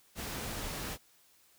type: noise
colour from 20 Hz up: pink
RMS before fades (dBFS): -39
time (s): 0.15-0.98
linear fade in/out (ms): 50
effects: white hiss -65 dBFS RMS until 1.58 s